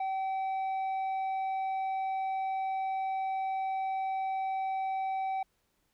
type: tone with tanh clipping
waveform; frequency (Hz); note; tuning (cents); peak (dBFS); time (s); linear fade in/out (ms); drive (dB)
sine; 767; G5; -38; -31; 0-5.43; 5; 5
effects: pink hiss -75 dBFS RMS until 5.93 s